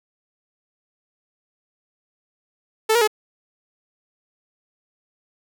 sawtooth tone with pitch steps, 439.5 / 474 / 427.3 Hz, A4 / A#4 / G#4, -2 / +29 / +49 cents, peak -11 dBFS, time 2.89-3.076 s, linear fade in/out 10 ms, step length 62 ms, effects none

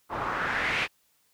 white noise with low-pass filter sweep, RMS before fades -29 dBFS, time 0.09-0.88 s, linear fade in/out 50 ms, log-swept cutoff 970 to 2600 Hz, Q 2.7, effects white hiss -68 dBFS RMS until 1.33 s

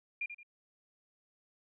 sine tone with echo, 2404 Hz, D7, 40 cents sharp, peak -33 dBFS, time 0.21-0.26 s, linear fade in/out 5 ms, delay 86 ms, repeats 2, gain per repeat -9 dB, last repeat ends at 0.432 s, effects none

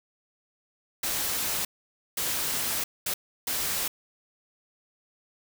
white noise bursts at uneven times, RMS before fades -29 dBFS, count 4, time 1.03-1.65 / 2.17-2.84 / 3.06-3.14 / 3.47-3.88 s, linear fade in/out 5 ms, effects none

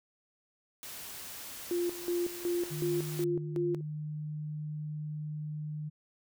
white noise, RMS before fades -44 dBFS, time 0.83-3.24 s, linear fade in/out 0 ms
sine tone with tremolo, 349.2 Hz, F4, in tune, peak -28 dBFS, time 1.71-3.81 s, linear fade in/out 2 ms, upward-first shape square, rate 2.7 Hz, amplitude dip 80%
sine tone, 151.6 Hz, D#3, 45 cents flat, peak -35 dBFS, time 2.7-5.9 s, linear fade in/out 20 ms
effects none

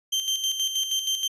30% pulse tone with tremolo, 3136 Hz, G7, in tune, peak -19 dBFS, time 0.12-1.28 s, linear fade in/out 10 ms, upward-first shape square, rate 6.3 Hz, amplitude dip 55%, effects resampled to 32000 Hz

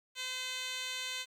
10% pulse tone with band-pass filter, 512 Hz, C5, 38 cents flat, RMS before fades -39 dBFS, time 0.15-1.26 s, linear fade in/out 50 ms, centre 4500 Hz, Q 1.8, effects 10-bit

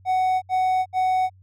triangle tone bursts, 745 Hz, F#5, 12 cents sharp, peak -16 dBFS, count 3, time 0.05-1.298 s, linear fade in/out 50 ms, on 370 ms, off 69 ms, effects added 94 Hz sine -49 dBFS peak until 1.42 s

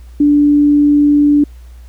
sine tone, 291.6 Hz, D4, 12 cents flat, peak -6 dBFS, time 0.2-1.44 s, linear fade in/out 5 ms, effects added 60 Hz sine -32 dBFS peak until 1.88 s + pink hiss -51 dBFS RMS until 1.88 s

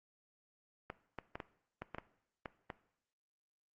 clicks, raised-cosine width 0.5 ms, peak -26 dBFS, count 9, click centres 0.901 / 1.187 / 1.355 / 1.402 / 1.82 / 1.947 / 1.984 / 2.458 / 2.702 s, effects noise-tail reverb RT60 0.7 s tail -17 dB re dry + Opus 24 kbps

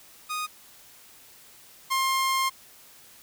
sawtooth tone pair in turn, 1240 / 1061.7 Hz, D#6 / C6, -6 / +25 cents, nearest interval minor third, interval 269 cents, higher first, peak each -25 / -19 dBFS, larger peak second, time 0.29-0.47 / 1.9-2.5 s, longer second, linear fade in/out 20 ms, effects white hiss -52 dBFS RMS until 3.22 s

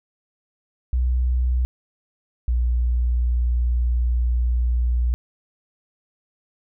sine tone pair in turn, 62.2 / 60.26 Hz, B1 / B1, +13 / -42 cents, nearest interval minor second, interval 55 cents, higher first, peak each -17 dBFS, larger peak neither, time 0.93-1.65 / 2.48-5.14 s, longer second, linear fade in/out 0 ms, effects none

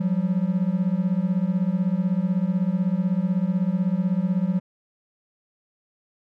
triangle beating tone pair, 175.5 / 191.5 Hz, F3 / G3, +9 / -40 cents, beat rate 16 Hz, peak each -21 dBFS, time 0-4.6 s, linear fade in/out 10 ms, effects none

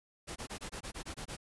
pink noise bursts, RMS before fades -42 dBFS, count 10, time 0.27-1.368 s, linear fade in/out 20 ms, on 90 ms, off 22 ms, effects resampled to 24000 Hz

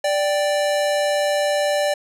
square tone pair together, 587 / 782.4 Hz, D5 / G5, -1 / -4 cents, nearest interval perfect fourth, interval 497 cents, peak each -19 / -26 dBFS, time 0.04-1.94 s, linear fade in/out 5 ms, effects low-pass 11000 Hz 12 dB/octave

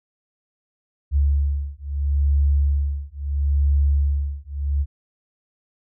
sine beating tone pair, 70.6 / 71.35 Hz, C#2 / D2, +32 / -49 cents, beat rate 0.75 Hz, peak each -20 / -20 dBFS, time 1.11-4.86 s, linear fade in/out 50 ms, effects none

